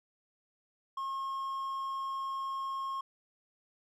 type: tone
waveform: triangle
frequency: 1079 Hz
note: C#6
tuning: 47 cents flat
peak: -32 dBFS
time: 0.97-3.01 s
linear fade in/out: 5 ms
effects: none